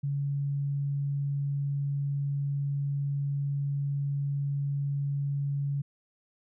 sine tone, 141.1 Hz, C#3, 31 cents sharp, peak -27 dBFS, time 0.03-5.82 s, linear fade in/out 10 ms, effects none

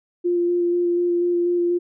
sine tone with vibrato, 349.2 Hz, F4, in tune, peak -17 dBFS, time 0.24-1.79 s, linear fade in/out 20 ms, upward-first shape square, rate 4.1 Hz, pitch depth 10 cents each way, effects none

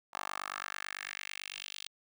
10% pulse tone with high-pass filter sweep, 49 Hz, G1, in tune, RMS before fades -42 dBFS, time 0.13-1.88 s, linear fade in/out 10 ms, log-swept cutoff 940 to 3500 Hz, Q 2.5, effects none

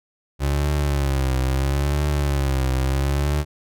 30% pulse tone with vibrato, 69.1 Hz, C#2, 5 cents flat, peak -16 dBFS, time 0.39-3.45 s, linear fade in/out 50 ms, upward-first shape triangle, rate 0.75 Hz, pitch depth 120 cents each way, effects none

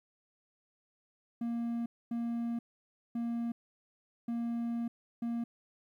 triangle tone bursts at uneven times, 234.2 Hz, A#3, 8 cents sharp, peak -30 dBFS, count 5, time 1.41-1.86 / 2.11-2.59 / 3.15-3.52 / 4.28-4.88 / 5.22-5.44 s, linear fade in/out 5 ms, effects 12-bit

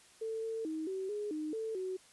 sine tone with pitch steps, 445.4 / 448.9 / 315.7 / 381.2 / 416.5 / 307.4 / 443.5 / 373.7 Hz, A4 / A4 / D#4 / G4 / G#4 / D#4 / A4 / F#4, +21 / +35 / +25 / -48 / +5 / -21 / +14 / +17 cents, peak -35 dBFS, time 0.21-1.97 s, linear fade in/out 10 ms, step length 220 ms, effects white hiss -61 dBFS RMS until 2.12 s + resampled to 24000 Hz

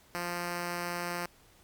5% pulse tone, 174.61 Hz, F3, in tune, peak -22 dBFS, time 0.15-1.26 s, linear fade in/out 0 ms, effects pink hiss -61 dBFS RMS until 1.63 s + Opus 48 kbps

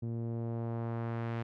sawtooth tone with low-pass filter sweep, 115.8 Hz, A#2, 11 cents flat, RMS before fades -36 dBFS, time 0.02-1.43 s, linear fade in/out 10 ms, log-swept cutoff 300 to 2400 Hz, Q 0.92, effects none

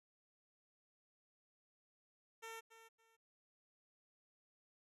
10% pulse tone with echo, 452.2 Hz, A4, 47 cents sharp, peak -40 dBFS, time 2.42-2.61 s, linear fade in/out 20 ms, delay 280 ms, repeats 2, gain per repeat -12 dB, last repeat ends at 3.17 s, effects resampled to 32000 Hz

